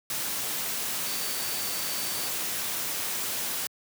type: tone in noise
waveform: sine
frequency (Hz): 4564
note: C#8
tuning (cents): +50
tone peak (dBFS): -39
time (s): 1.06-2.28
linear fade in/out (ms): 2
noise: white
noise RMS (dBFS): -31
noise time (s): 0.1-3.67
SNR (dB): -11
effects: high-pass 100 Hz 12 dB/octave